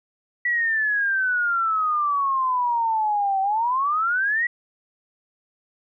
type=exponential two-way sweep; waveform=sine; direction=down then up; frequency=1956 to 764 to 1956 Hz; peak=-19 dBFS; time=0.45-4.47 s; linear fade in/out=5 ms; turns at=3.41 s; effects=none